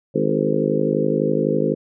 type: harmonic tone with a mistuned harmonic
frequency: 51.91 Hz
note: G#1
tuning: in tune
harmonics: 3 / 4 / 5 / 6 / 7 / 8 / 9 / 10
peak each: -25 / -25 / -25 / -25 / -25 / -25 / -25 / -25 dBFS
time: 0.14-1.75 s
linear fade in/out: 20 ms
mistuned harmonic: 8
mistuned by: +31 cents
effects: none